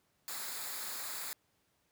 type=noise with comb filter; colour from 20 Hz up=white; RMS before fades=-41 dBFS; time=0.28-1.33 s; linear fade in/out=0 ms; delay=0.34 ms; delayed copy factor=-0.6; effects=pink hiss -75 dBFS RMS until 1.91 s + high-pass 80 Hz 12 dB/octave